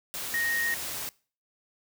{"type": "tone in noise", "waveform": "sine", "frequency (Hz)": 1864.7, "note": "A#6", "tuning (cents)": 0, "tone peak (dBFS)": -26, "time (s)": [0.34, 0.74], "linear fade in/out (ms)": 0, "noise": "white", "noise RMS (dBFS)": -35, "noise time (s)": [0.14, 1.09], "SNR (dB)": 6, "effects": ["noise-tail reverb RT60 0.4 s tail -23 dB re dry"]}